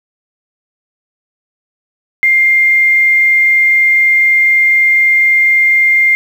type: tone with quantisation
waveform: sine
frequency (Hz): 2108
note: C7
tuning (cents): +12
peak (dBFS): -6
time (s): 2.23-6.15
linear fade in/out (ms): 0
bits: 6
effects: none